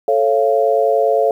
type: chord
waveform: sine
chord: A augmented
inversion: none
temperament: just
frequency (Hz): 440 / 550 / 687.5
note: A4 / C#5 / E#5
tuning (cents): 0 / -14 / -27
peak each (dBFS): -16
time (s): 0.08-1.31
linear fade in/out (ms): 2
effects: 8-bit